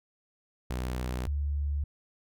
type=tone pair in turn; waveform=sawtooth / sine; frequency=62.4 / 72.09 Hz; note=B1 / D2; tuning=+19 / -32 cents; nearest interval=major second; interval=249 cents; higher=second; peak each=-27 dBFS; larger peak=neither; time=0.7-1.27 / 1.27-1.84 s; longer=neither; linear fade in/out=5 ms; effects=none